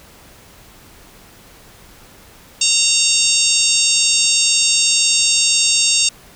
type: harmonic tone with a mistuned harmonic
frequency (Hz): 922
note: A#5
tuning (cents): -19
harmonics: 3 / 4 / 5 / 6 / 7 / 8 / 9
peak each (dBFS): -20 / -20 / -20 / -20 / -20 / -20 / -20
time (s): 2.61-6.09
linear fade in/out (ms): 5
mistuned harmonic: 9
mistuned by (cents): -24
effects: pink hiss -44 dBFS RMS until 6.35 s